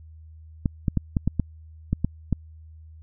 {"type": "clicks", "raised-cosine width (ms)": 5, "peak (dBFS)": -9, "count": 9, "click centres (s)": [0.658, 0.882, 0.973, 1.168, 1.276, 1.397, 1.93, 2.046, 2.327], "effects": ["added 79 Hz sine -43 dBFS peak until 3.02 s"]}